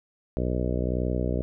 harmonic tone, 61.74 Hz, B1, in tune, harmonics 1 / 2 / 3 / 4 / 5 / 6 / 7 / 8 / 9 / 10, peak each -28 / -31 / -33 / -34 / -35 / -36 / -36 / -37 / -38 / -38 dBFS, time 0.37-1.42 s, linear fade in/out 0 ms, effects none

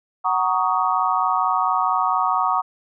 sine chord, D# minor seventh, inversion first, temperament just, 746.7 / 933.4 / 1120.1 / 1244.5 Hz, F#5 / A#5 / C#6 / D#6, +16 / +2 / +18 / 0 cents, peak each -23 / -23 / -22 / -23 dBFS, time 0.24-2.62 s, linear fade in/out 20 ms, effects none

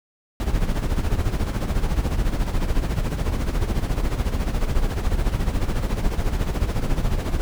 brown noise with tremolo, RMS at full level -19 dBFS, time 0.4-7.41 s, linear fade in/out 0 ms, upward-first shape sine, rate 14 Hz, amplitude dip 65%, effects none

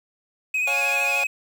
triangle tone with vibrato, 2508 Hz, D#7, 13 cents sharp, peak -19 dBFS, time 0.54-1.27 s, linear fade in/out 5 ms, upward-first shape triangle, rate 13 Hz, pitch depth 42 cents each way
sawtooth chord, Db major, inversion none, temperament equal with one note detuned, 554.4 / 711.5 / 830.6 Hz, Db5 / F5 / Ab5, 0 / +32 / 0 cents, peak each -27 dBFS, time 0.67-1.24 s, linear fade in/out 5 ms
effects 8-bit

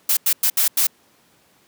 blue noise bursts at uneven times, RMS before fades -17 dBFS, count 5, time 0.09-0.17 / 0.26-0.33 / 0.43-0.5 / 0.57-0.68 / 0.77-0.87 s, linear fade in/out 5 ms, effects pink hiss -57 dBFS RMS until 1.67 s + high-pass 150 Hz 12 dB/octave

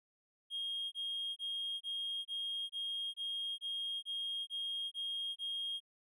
triangle tone bursts, 3245 Hz, G#7, 41 cents flat, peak -34 dBFS, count 12, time 0.5-5.804 s, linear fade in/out 50 ms, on 420 ms, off 24 ms, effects tanh soft clip ceiling -33 dBFS

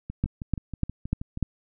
two click trains, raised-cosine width 5 ms, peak -11 / -21 dBFS, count 5 / 9, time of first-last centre 0.24-1.427 / 0.1-1.374 s, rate 3.37 / 6.28 Hz, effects none

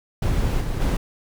brown noise with level steps, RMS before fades -21 / -25 / -20 dBFS, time 0.22-0.97 s, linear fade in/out 5 ms, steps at 0.6 / 0.8 s, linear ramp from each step 20 ms, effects none

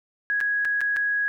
sine tone with dropouts, 1661.2 Hz, G#6, in tune, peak -21 dBFS, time 0.3-1.28 s, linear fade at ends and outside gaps 0 ms, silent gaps 0.404-0.411 / 0.649-0.653 / 0.807-0.814 / 0.963-0.968 s, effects none

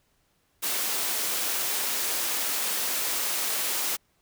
white high-pass noise, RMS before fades -28 dBFS, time 0.62-3.97 s, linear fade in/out 20 ms, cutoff 280 Hz, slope 12 dB/octave, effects pink hiss -69 dBFS RMS until 4.21 s

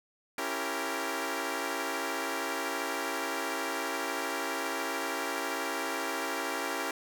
10% pulse chord, C# diminished seventh, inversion none, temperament equal with one note detuned, 277.2 / 335 / 392 / 466.2 Hz, C#4 / E4 / G4 / Bb4, 0 / +28 / 0 / 0 cents, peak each -29 dBFS, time 0.38-6.91 s, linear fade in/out 2 ms, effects none

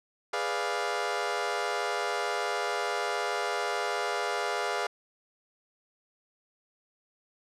20% pulse chord, G# diminished seventh, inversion none, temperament equal, 415.3 / 493.9 / 587.3 / 698.5 Hz, G#4 / B4 / D5 / F5, 0 / 0 / 0 / 0 cents, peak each -29 / -30 / -31 / -28 dBFS, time 0.33-4.87 s, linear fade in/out 5 ms, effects low-pass 7000 Hz 12 dB/octave

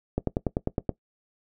slowing click train, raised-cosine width 2 ms, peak -11 dBFS, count 8, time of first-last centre 0.18-0.893 s, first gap 93 ms, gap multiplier 1.03, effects noise-tail reverb RT60 0.1 s tail -18 dB re dry

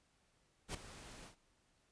pink noise with ADSR envelope, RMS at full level -40 dBFS, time 0.68-1.36 s, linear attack 64 ms, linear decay 6 ms, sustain -14 dB, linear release 110 ms, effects pink hiss -75 dBFS RMS until 1.91 s + resampled to 22050 Hz

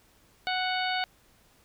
harmonic tone, 740 Hz, F#5, in tune, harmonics 1 / 2 / 3 / 4 / 5 / 6, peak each -30 / -33 / -35 / -36 / -37 / -38 dBFS, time 0.47-1.04 s, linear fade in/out 0 ms, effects pink hiss -62 dBFS RMS until 1.64 s

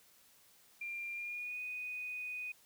sine tone with pitch glide, 2386 to 2486 Hz, D7 to D#7, +27 to -2 cents, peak -39 dBFS, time 0.81-2.52 s, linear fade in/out 5 ms, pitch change +71 cents, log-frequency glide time 1.13-1.6 s, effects white hiss -65 dBFS RMS until 2.65 s

